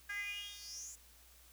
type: tone with high-pass filter sweep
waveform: 10% pulse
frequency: 407.5 Hz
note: G#4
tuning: 33 cents flat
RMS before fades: -45 dBFS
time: 0.09-0.96 s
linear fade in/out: 10 ms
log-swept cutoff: 1700 to 7900 Hz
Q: 8.3
effects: added 60 Hz sine -64 dBFS peak until 1.52 s + white hiss -63 dBFS RMS until 1.52 s